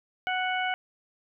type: harmonic tone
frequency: 740 Hz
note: F#5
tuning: in tune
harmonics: 1 / 2 / 3 / 4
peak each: -29 / -31 / -33 / -36 dBFS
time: 0.27-0.74 s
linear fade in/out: 0 ms
effects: none